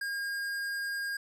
sine tone with tanh clipping, 1619 Hz, G#6, 45 cents flat, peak -34 dBFS, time 0.01-1.17 s, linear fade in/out 5 ms, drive 16 dB, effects none

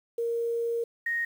sine tone pair in turn, 466.2 / 1864.8 Hz, A#4 / A#6, 0 / 0 cents, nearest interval 2 octaves, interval 2400 cents, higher second, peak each -26 dBFS, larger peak neither, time 0.18-0.84 / 1.06-1.25 s, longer first, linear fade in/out 5 ms, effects 9-bit

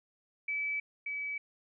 sine tone pair in turn, 2300 / 2288 Hz, D7 / D7, -37 / -46 cents, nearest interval unison, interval 9 cents, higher first, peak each -31 / -34 dBFS, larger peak first, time 0.48-0.8 / 1.06-1.38 s, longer neither, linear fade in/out 5 ms, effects none

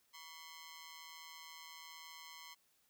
10% pulse ring-modulated tone, 1046.5 Hz, C6, in tune, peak -40 dBFS, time 0.13-2.55 s, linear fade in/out 20 ms, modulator 80.6 Hz, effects white hiss -75 dBFS RMS until 2.89 s

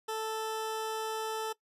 20% pulse tone, 440 Hz, A4, in tune, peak -28 dBFS, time 0.08-1.53 s, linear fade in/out 10 ms, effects noise-tail reverb RT60 0.1 s tail -20 dB re dry + resampled to 32000 Hz

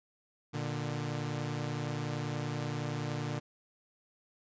sawtooth tone pair together, 118.1 / 148.64 Hz, A#2 / D3, +23 / +21 cents, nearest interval major third, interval 398 cents, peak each -33 / -32 dBFS, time 0.53-3.4 s, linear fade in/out 20 ms, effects resampled to 16000 Hz

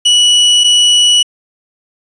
40% pulse tone pair in turn, 2941 / 2941 Hz, F#7 / F#7, -11 / -11 cents, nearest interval unison, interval 0 cents, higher neither, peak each -5 dBFS, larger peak neither, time 0.05-0.64 / 0.64-1.23 s, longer neither, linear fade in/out 10 ms, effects resampled to 22050 Hz

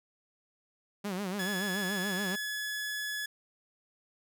sawtooth tone with vibrato, 193.2 Hz, G3, 25 cents flat, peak -29 dBFS, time 1.04-2.36 s, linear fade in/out 10 ms, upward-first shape sine, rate 7 Hz, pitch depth 130 cents each way
sawtooth tone, 1701 Hz, G#6, 41 cents sharp, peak -30 dBFS, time 1.39-3.26 s, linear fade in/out 5 ms
effects none

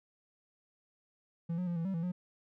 triangle tone with pitch steps, 167.7 / 180.9 / 172.9 / 165.5 / 192.5 / 166 / 179.8 Hz, E3 / F#3 / F3 / E3 / G3 / E3 / F#3, +30 / -39 / -17 / +7 / -31 / +12 / -49 cents, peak -30 dBFS, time 1.49-2.12 s, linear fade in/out 10 ms, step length 90 ms, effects none

